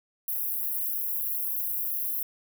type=high-pass noise; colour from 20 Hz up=white; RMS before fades=-30 dBFS; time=0.28-2.23 s; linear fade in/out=2 ms; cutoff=11000 Hz; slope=96 dB/octave; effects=none